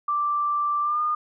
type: tone with pitch glide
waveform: sine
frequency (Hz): 1174.7 to 1217.5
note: D6 to D#6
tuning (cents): 0 to -38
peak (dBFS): -21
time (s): 0.08-1.15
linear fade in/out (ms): 5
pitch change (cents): +62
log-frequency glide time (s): 0.82-1.01
effects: none